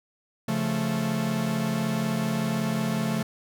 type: chord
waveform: 45% pulse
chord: Db augmented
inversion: none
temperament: equal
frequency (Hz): 138.59 / 174.61 / 220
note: Db3 / F3 / A3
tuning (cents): 0 / 0 / 0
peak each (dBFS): -31 / -30 / -27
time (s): 0.48-3.23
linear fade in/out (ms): 5
effects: none